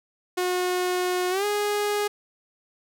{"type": "tone with pitch glide", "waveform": "sawtooth", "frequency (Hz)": [362.3, 413.8], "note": ["F#4", "G#4"], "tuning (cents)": [-36, -6], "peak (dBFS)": -19, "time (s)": [0.37, 2.08], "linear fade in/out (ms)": 10, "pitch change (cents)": 230, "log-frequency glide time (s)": [1.3, 1.45], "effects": []}